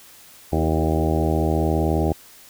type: harmonic tone with a mistuned harmonic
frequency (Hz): 79.5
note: D#2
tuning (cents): +38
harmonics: 1 / 2 / 3 / 4 / 5 / 6 / 7 / 8 / 9 / 10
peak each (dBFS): -22 / -25 / -28 / -25 / -27 / -31 / -31 / -30 / -32 / -30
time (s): 0.52-2.13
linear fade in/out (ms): 10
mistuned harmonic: 5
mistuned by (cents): -22
effects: white hiss -47 dBFS RMS until 2.49 s